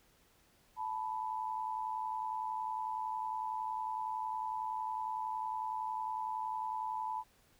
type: tone pair together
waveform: sine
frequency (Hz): 876 / 986.9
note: A5 / B5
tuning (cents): -8 / -2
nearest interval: major second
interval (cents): 206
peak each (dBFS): -38 / -38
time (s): 0.76-7.24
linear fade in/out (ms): 50
effects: pink hiss -68 dBFS RMS until 7.59 s